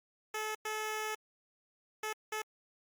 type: tone bursts at uneven times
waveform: 10% pulse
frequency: 431.5 Hz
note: A4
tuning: 34 cents flat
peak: -27 dBFS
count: 4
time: 0.34-0.55 / 0.65-1.15 / 2.03-2.13 / 2.32-2.42 s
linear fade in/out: 5 ms
effects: Opus 48 kbps